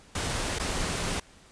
pink noise with dropouts, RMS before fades -30 dBFS, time 0.15-1.2 s, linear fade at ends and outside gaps 5 ms, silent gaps 0.587-0.596 s, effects pink hiss -55 dBFS RMS until 1.51 s + resampled to 22050 Hz

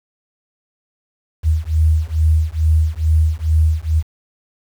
sine beating tone pair, 77.78 / 80.08 Hz, D#2 / E2, 0 / -50 cents, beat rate 2.3 Hz, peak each -15 dBFS, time 1.43-4.03 s, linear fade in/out 50 ms, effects 7-bit

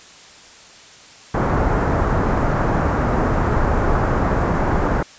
pink low-pass noise, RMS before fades -18 dBFS, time 1.34-5.03 s, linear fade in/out 5 ms, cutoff 1500 Hz, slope 24 dB/octave, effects white hiss -43 dBFS RMS until 5.18 s + resampled to 16000 Hz

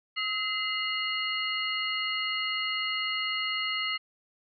sine tone cluster, 1284 / 2060 / 2864 / 4292 Hz, E6 / C7 / F7 / C8, -46 / -28 / +43 / +43 cents, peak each -36 / -32 / -32 / -36 dBFS, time 0.16-3.98 s, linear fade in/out 20 ms, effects none

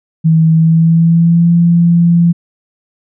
sine tone with pitch glide, 161.1 to 170.68 Hz, E3 to F3, -39 to -39 cents, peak -5 dBFS, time 0.24-2.33 s, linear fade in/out 20 ms, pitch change +100 cents, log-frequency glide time 0.53-1.52 s, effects none

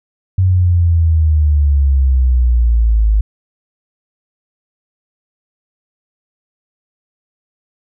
sine exponential sweep, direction down, 94.3 to 51.91 Hz, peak -8 dBFS, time 0.38-3.21 s, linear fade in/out 5 ms, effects none

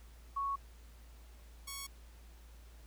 sine / 5% pulse tone pair in turn, 1108.7 / 1108.7 Hz, C#6 / C#6, 0 / 0 cents, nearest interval unison, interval 0 cents, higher neither, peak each -33 / -30 dBFS, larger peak second, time 0.36-0.56 / 1.67-1.87 s, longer neither, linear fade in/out 10 ms, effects added 57 Hz sine -53 dBFS peak until 2.86 s + pink hiss -64 dBFS RMS until 2.86 s

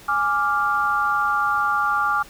sine chord, D diminished, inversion second, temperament equal, 830.6 / 1174.7 / 1396.9 Hz, Ab5 / D6 / F6, 0 / 0 / 0 cents, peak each -25 / -21 / -22 dBFS, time 0.08-2.23 s, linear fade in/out 10 ms, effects pink hiss -45 dBFS RMS until 2.29 s

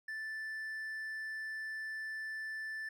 triangle tone, 1760 Hz, A6, in tune, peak -37 dBFS, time 0.08-2.89 s, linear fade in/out 5 ms, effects none

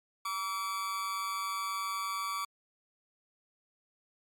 40% pulse tone with amplitude modulation, 1148 Hz, D6, 40 cents flat, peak -29 dBFS, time 0.25-2.45 s, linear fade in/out 5 ms, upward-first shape sine, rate 199 Hz, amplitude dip 60%, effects MP3 64 kbps

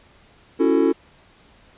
triangle chord, F# minor seventh, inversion second, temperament just, 277.5 / 333 / 370 / 444 Hz, C#4 / E4 / F#4 / A4, +2 / +18 / 0 / +16 cents, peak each -18 / -17 / -20 / -19 dBFS, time 0.59-0.93 s, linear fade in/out 20 ms, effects pink hiss -53 dBFS RMS until 1.77 s + resampled to 8000 Hz

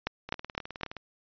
two click trains, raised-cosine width 0.3 ms, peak -23 / -12 dBFS, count 14 / 4, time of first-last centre 0.29-0.967 / 0.07-0.833 s, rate 19.2 / 3.93 Hz, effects resampled to 11025 Hz

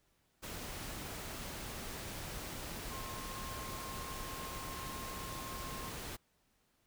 sine tone in noise, 1066 Hz, C6, 32 cents sharp, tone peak -47 dBFS, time 2.9-5.91 s, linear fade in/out 20 ms, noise pink, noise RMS -44 dBFS, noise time 0.42-6.17 s, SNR -6 dB, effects pink hiss -75 dBFS RMS until 6.86 s

